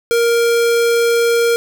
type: tone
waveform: square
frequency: 467.7 Hz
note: A#4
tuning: 6 cents sharp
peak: -12 dBFS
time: 0.11-1.56 s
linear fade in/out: 0 ms
effects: none